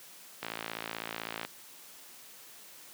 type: click train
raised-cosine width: 0.3 ms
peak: -19 dBFS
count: 58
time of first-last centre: 0.43-1.45 s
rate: 55.9 Hz
effects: white hiss -52 dBFS RMS until 2.93 s + high-pass 150 Hz 12 dB/octave